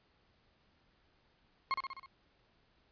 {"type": "tone with echo", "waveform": "35% pulse", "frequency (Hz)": 1075, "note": "C6", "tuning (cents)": 47, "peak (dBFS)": -28, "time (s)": [1.71, 1.74], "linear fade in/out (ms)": 0, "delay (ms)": 64, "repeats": 5, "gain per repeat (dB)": -4, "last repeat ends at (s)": 2.06, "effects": ["pink hiss -71 dBFS RMS until 2.91 s", "resampled to 11025 Hz"]}